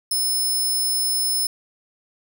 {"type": "tone", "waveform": "15% pulse", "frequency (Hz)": 5230, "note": "E8", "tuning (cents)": -15, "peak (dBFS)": -14, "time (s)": [0.11, 1.47], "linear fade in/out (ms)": 5, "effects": []}